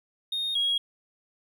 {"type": "tone pair in turn", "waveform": "triangle", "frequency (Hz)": [3698, 3298], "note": ["A#7", "G#7"], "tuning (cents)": [-15, -13], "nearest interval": "major second", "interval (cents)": 198, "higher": "first", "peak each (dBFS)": [-25, -20], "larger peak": "second", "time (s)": [[0.32, 0.55], [0.55, 0.78]], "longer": "neither", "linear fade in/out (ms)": 5, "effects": ["tanh soft clip ceiling -19 dBFS"]}